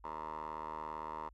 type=tone with band-pass filter; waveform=10% pulse; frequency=77.78 Hz; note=D#2; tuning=in tune; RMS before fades=-43 dBFS; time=0.04-1.29 s; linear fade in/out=5 ms; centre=920 Hz; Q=8.1; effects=added 50 Hz sine -58 dBFS peak until 1.33 s